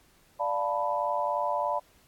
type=chord; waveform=sine; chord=B half-diminished seventh; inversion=first; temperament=equal with one note detuned; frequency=587.3 / 698.5 / 884.6 / 987.8 Hz; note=D5 / F5 / A5 / B5; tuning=0 / 0 / +9 / 0 cents; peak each=-31 / -33 / -32 / -30 dBFS; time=0.39-1.8 s; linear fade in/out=20 ms; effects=pink hiss -62 dBFS RMS until 2.07 s + AAC 64 kbps